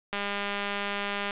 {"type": "click train", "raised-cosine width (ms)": 0.3, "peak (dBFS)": -15, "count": 239, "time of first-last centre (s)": [0.13, 1.308], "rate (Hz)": 202, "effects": ["resampled to 8000 Hz", "9-bit"]}